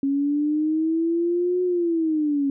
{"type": "linear two-way sweep", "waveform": "sine", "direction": "up then down", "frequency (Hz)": [273.6, 364.4, 273.6], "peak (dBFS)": -19, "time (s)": [0.03, 2.5], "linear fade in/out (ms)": 2, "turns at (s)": 1.63, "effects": []}